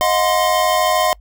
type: tone cluster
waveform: square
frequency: 626 / 719 / 1041 Hz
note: D#5 / F#5 / C6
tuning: +10 / -50 / -9 cents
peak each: -19 dBFS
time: 0.01-1.13 s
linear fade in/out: 0 ms
effects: noise-tail reverb RT60 0.1 s tail -26 dB re dry + added 50 Hz sine -41 dBFS peak until 1.2 s